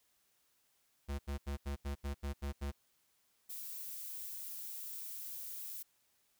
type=tone bursts; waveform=square; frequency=70.5 Hz; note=C#2; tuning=30 cents sharp; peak=-37 dBFS; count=9; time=1.08-2.718 s; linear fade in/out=20 ms; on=110 ms; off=81 ms
type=noise; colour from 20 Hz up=violet; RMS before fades=-45 dBFS; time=3.49-5.83 s; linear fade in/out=10 ms
effects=white hiss -75 dBFS RMS until 6.39 s